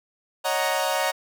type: chord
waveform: sawtooth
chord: D# minor seventh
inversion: third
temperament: equal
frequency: 554.4 / 622.3 / 740 / 932.3 Hz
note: C#5 / D#5 / F#5 / A#5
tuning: 0 / 0 / 0 / 0 cents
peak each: -24 dBFS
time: 0.44-1.12 s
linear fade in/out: 20 ms
effects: none